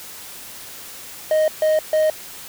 triangle tone bursts, 622.3 Hz, D#5, in tune, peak -12 dBFS, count 3, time 1.31-2.1 s, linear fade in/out 2 ms, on 170 ms, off 140 ms, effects white hiss -37 dBFS RMS until 2.48 s

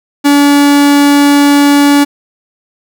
45% pulse tone, 286.3 Hz, D4, 44 cents flat, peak -4 dBFS, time 0.24-2.05 s, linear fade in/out 20 ms, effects none

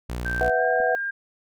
sawtooth tone, 60.3 Hz, B1, 41 cents flat, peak -24 dBFS, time 0.09-0.5 s, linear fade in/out 10 ms
sine tone with pitch glide, 1564 to 1604.3 Hz, G6 to G6, -4 to +40 cents, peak -25 dBFS, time 0.25-1.11 s, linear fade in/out 10 ms, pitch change +44 cents, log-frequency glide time 0.56-0.63 s
sine chord, B suspended fourth, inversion none, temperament just, 493.9 / 658.5 / 740.8 Hz, B4 / E5 / F#5, 0 / -2 / +2 cents, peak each -24 dBFS, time 0.41-0.95 s, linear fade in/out 0 ms
clicks, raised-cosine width 2 ms, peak -29 / -31 dBFS, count 2, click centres 0.801 / 0.805 s
effects none

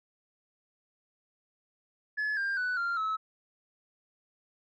sine tone with pitch steps, 1710 / 1595.5 / 1488.6 / 1389 / 1295.9 Hz, A6 / G6 / F#6 / F6 / E6, -50 / +30 / +10 / -10 / -30 cents, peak -26 dBFS, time 2.17-3.17 s, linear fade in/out 20 ms, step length 200 ms, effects tanh soft clip ceiling -27 dBFS

